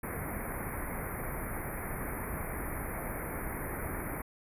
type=band-stop noise; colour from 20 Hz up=pink; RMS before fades=-37 dBFS; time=0.03-4.22 s; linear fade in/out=5 ms; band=2300 to 9900 Hz; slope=96 dB/octave; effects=resampled to 32000 Hz